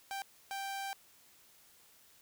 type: tone bursts at uneven times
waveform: sawtooth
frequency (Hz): 785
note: G5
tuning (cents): +2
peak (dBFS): -34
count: 2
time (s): 0.11-0.22 / 0.51-0.93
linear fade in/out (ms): 0
effects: white hiss -63 dBFS RMS until 2.21 s